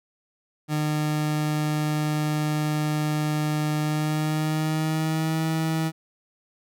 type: tone with pitch glide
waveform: 30% pulse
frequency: 151.7 to 160.07 Hz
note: D#3 to D#3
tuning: -44 to +49 cents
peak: -20 dBFS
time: 0.68-5.92 s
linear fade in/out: 50 ms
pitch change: +93 cents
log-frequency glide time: 3.8-5.45 s
effects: none